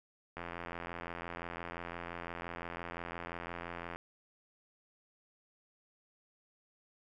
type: click train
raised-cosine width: 0.5 ms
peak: -26 dBFS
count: 309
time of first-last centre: 0.37-3.96 s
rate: 85.8 Hz
effects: none

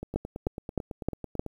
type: two click trains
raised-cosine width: 2 ms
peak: -13 / -22 dBFS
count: 5 / 14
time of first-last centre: 0.16-1.395 / 0.03-1.463 s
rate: 3.24 / 9.07 Hz
effects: 9-bit

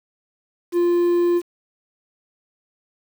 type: tone with quantisation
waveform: triangle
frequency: 348.3 Hz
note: F4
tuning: 5 cents flat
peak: -13 dBFS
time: 0.72-1.42 s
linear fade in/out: 50 ms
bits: 7
effects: none

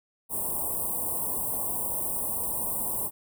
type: band-stop noise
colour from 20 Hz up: white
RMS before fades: -30 dBFS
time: 0.29-3.11 s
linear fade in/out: 50 ms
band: 1100 to 8200 Hz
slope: 96 dB/octave
effects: none

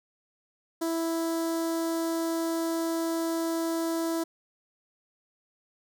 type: tone with notch filter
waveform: sawtooth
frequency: 329.6 Hz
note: E4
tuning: in tune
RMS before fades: -29 dBFS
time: 0.81-4.24 s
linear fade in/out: 10 ms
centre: 2500 Hz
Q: 0.7
effects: none

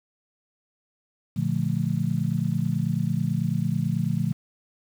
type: chord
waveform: sine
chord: Bb major seventh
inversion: none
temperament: just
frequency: 116.54 / 145.68 / 174.81 / 218.5 Hz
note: Bb2 / D3 / F3 / A3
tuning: 0 / -14 / +2 / -12 cents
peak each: -29 / -26 / -27 / -30 dBFS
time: 1.36-4.33 s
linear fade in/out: 10 ms
effects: 8-bit

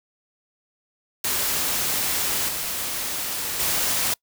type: noise with level steps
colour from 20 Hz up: white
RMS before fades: -24 / -28 / -23 dBFS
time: 1.24-4.14 s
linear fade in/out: 5 ms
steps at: 2.48 / 3.59 s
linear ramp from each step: 10 ms
effects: noise-tail reverb RT60 0.1 s tail -26 dB re dry

